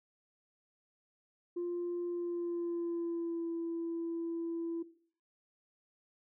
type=tone with pitch glide; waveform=sine; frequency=349.2 to 334.4 Hz; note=F4 to E4; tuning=0 to +25 cents; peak=-32 dBFS; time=1.56-4.83 s; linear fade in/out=10 ms; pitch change=-75 cents; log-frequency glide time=2.06-3.49 s; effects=noise-tail reverb RT60 0.5 s tail -17 dB re dry + tanh soft clip ceiling -31 dBFS